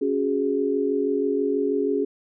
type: chord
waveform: sine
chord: C# suspended fourth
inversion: none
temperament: just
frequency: 277.2 / 369.6 / 415.8 Hz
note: C#4 / F#4 / G#4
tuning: 0 / -2 / +2 cents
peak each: -25 / -27 / -23 dBFS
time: 0.01-2.05 s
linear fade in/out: 10 ms
effects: none